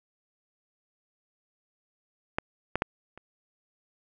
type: clicks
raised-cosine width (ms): 0.5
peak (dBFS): -11 / -11 / -9 / -30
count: 4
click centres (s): 2.385 / 2.756 / 2.821 / 3.176
effects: none